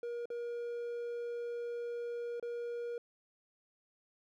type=tone with dropouts; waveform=triangle; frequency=475.1 Hz; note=A#4; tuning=33 cents sharp; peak=-35 dBFS; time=0.03-2.98 s; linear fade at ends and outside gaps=2 ms; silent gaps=0.256-0.302 / 2.398-2.426 s; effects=none